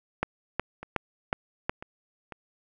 two click trains, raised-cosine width 0.5 ms, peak -24 / -10 dBFS, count 4 / 5, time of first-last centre 0.83-2.323 / 0.23-1.695 s, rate 2.01 / 2.73 Hz, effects none

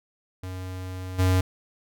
square tone with level steps, 92.5 Hz, F#2, in tune, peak -33 / -19 dBFS, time 0.43-1.41 s, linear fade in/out 5 ms, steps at 1.18 s, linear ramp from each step 20 ms, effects none

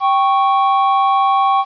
triangle tone pair together, 782 / 1105.9 Hz, G5 / C#6, -4 / -4 cents, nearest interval tritone, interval 600 cents, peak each -12 dBFS, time 0-1.65 s, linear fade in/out 50 ms, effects resampled to 11025 Hz + 8-bit

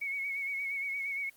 sine tone with vibrato, 2217 Hz, C#7, in tune, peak -32 dBFS, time 0.01-1.3 s, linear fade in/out 10 ms, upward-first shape sine, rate 8.6 Hz, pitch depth 41 cents each way, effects white hiss -61 dBFS RMS until 1.36 s + Opus 24 kbps

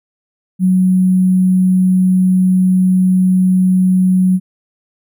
sine tone with sample-and-hold, 185 Hz, F#3, in tune, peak -8 dBFS, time 0.59-4.4 s, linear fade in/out 50 ms, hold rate 11025 Hz, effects none

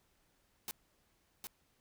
white noise with echo, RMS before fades -41 dBFS, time 0.68-0.71 s, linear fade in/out 0 ms, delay 760 ms, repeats 1, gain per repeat -4 dB, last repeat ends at 1.47 s, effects pink hiss -74 dBFS RMS until 1.8 s

